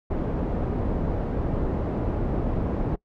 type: low-pass noise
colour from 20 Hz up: pink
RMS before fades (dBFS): -26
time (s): 0.1-2.96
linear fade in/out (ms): 10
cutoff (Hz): 580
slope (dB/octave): 12
effects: noise-tail reverb RT60 0.1 s tail -22 dB re dry